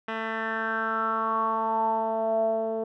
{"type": "tone with low-pass filter sweep", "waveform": "10% pulse", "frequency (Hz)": 222.8, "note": "A3", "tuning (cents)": 22, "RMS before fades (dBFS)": -27, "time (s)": [0.08, 2.84], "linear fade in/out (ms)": 5, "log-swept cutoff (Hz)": [2200, 540], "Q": 6.8, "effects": []}